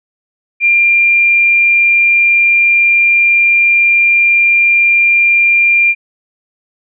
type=tone; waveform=sine; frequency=2389 Hz; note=D7; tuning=29 cents sharp; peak=-6 dBFS; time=0.6-5.95 s; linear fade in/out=50 ms; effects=none